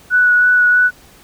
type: tone with vibrato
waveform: sine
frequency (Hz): 1474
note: F#6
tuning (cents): -7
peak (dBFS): -8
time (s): 0.1-0.91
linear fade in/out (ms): 50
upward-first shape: sine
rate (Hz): 3.1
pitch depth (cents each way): 12
effects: pink hiss -45 dBFS RMS until 1.23 s